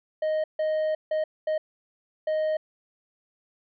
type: tone bursts at uneven times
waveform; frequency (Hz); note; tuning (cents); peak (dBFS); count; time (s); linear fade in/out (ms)
triangle; 622.3; D#5; 0; -21; 5; 0.22-0.44 / 0.59-0.95 / 1.11-1.24 / 1.47-1.58 / 2.27-2.57; 5
effects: resampled to 11025 Hz